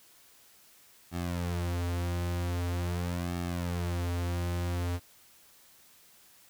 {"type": "tone with flanger", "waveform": "sawtooth", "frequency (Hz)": 87.5, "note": "F2", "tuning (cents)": 4, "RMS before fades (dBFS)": -32, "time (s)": [1.11, 5], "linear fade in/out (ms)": 50, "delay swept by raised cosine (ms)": [2, 7.1], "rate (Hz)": 0.44, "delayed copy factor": -0.95, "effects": ["white hiss -59 dBFS RMS until 6.49 s"]}